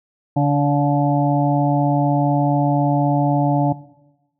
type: harmonic tone with a mistuned harmonic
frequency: 144 Hz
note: D3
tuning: 34 cents flat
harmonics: 1 / 2 / 4 / 5 / 6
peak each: -16 / -19 / -25 / -23 / -25 dBFS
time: 0.36-3.73 s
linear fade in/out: 10 ms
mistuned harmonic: 5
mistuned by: -18 cents
effects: noise-tail reverb RT60 1.0 s tail -18 dB re dry

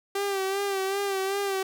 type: tone with vibrato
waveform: sawtooth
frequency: 392 Hz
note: G4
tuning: in tune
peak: -22 dBFS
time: 0.15-1.63 s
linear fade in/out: 5 ms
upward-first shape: sine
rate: 2.6 Hz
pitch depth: 47 cents each way
effects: none

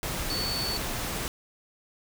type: tone in noise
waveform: sine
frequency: 4468 Hz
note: C#8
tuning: 13 cents sharp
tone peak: -30 dBFS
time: 0.3-0.77 s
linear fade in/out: 0 ms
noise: pink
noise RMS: -32 dBFS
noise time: 0.03-1.28 s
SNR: -1 dB
effects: none

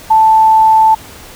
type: tone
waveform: sine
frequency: 880 Hz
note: A5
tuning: in tune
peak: -4 dBFS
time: 0.1-0.95 s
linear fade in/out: 10 ms
effects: pink hiss -34 dBFS RMS until 1.35 s

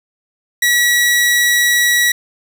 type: tone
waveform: sawtooth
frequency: 1931 Hz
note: B6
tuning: 39 cents flat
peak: -7 dBFS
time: 0.62-2.12 s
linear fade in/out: 5 ms
effects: none

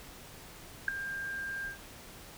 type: tone with ADSR envelope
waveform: sine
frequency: 1596 Hz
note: G6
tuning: 31 cents sharp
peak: -20 dBFS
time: 0.88-1.78 s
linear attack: 3 ms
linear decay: 6 ms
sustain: -15 dB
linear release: 120 ms
effects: pink hiss -50 dBFS RMS until 2.37 s

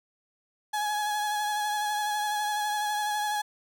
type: tone with vibrato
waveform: 35% pulse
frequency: 839 Hz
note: G#5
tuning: 17 cents sharp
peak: -25 dBFS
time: 0.73-3.42 s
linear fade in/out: 10 ms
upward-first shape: sine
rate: 12 Hz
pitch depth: 23 cents each way
effects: none

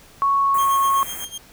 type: tone with pitch glide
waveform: sine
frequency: 1108.7 to 1096 Hz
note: C#6 to C#6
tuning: 0 to -20 cents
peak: -15 dBFS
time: 0.22-1.03 s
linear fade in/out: 0 ms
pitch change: -20 cents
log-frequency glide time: 0.38-0.74 s
type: band-stop noise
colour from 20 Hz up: white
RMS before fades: -33 dBFS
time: 0.54-1.25 s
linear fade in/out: 5 ms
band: 2400 to 7300 Hz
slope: 48 dB/octave
type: tone with tremolo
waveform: 20% pulse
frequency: 3203 Hz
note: G7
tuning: 37 cents sharp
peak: -23 dBFS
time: 0.58-1.38 s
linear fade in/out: 5 ms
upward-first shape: sine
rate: 8 Hz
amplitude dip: 85%
effects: pink hiss -48 dBFS RMS until 1.52 s

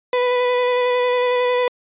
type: tone with vibrato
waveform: 35% pulse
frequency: 495.1 Hz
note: B4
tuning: 4 cents sharp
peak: -14 dBFS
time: 0.13-1.68 s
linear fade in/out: 2 ms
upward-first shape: square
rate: 11 Hz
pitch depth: 12 cents each way
effects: resampled to 8000 Hz

